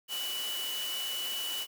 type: tone in noise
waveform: sine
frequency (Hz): 2960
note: F#7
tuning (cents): 0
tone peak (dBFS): -34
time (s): 0.08-1.67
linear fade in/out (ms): 50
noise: white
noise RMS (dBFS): -39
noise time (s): 0.08-1.67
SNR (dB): +2
effects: high-pass 300 Hz 12 dB/octave